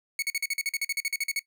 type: tone bursts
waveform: sawtooth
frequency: 2217 Hz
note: C#7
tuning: in tune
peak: -22 dBFS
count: 16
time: 0.19-1.393 s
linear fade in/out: 2 ms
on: 33 ms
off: 45 ms
effects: noise-tail reverb RT60 0.1 s tail -18 dB re dry